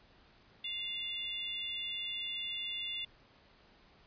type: harmonic tone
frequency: 698.5 Hz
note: F5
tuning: in tune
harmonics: 3 / 4 / 5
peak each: -48 / -40 / -39 dBFS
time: 0.64-3.05 s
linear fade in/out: 5 ms
effects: pink hiss -63 dBFS RMS until 4.06 s + resampled to 11025 Hz